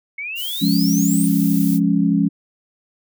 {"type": "exponential sweep", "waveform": "sine", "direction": "up", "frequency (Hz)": [2176, 9170], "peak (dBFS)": -25, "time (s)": [0.18, 1.27], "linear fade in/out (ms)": 5}
{"type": "noise", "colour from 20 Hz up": "violet", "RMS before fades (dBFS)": -29, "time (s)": [0.35, 1.8], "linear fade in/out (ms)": 50}
{"type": "chord", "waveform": "sine", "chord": "Db major", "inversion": "first", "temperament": "equal", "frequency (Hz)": [174.61, 207.7, 277.2], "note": ["F3", "Ab3", "Db4"], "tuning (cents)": [0, 0, 0], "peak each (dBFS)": -18, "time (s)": [0.61, 2.29], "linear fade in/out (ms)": 20}
{"effects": []}